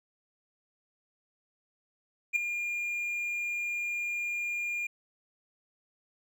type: tone with ADSR envelope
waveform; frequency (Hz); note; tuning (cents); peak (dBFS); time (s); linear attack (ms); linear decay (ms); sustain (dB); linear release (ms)
triangle; 2412; D7; +46; -19; 2.33-4.87; 31; 4; -10; 6
effects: none